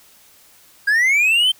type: linear sweep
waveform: triangle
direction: up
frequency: 1600 to 3147 Hz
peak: -11 dBFS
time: 0.87-1.52 s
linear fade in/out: 10 ms
effects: white hiss -50 dBFS RMS until 1.59 s